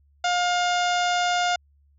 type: harmonic tone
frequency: 710 Hz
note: F5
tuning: 28 cents sharp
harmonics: 1 / 2 / 3 / 4 / 5 / 6 / 7 / 8 / 9 / 10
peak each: -22 / -27 / -33 / -33 / -32 / -40 / -37 / -42 / -39 / -41 dBFS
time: 0.24-1.56 s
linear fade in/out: 5 ms
effects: added 71 Hz sine -57 dBFS peak until 1.98 s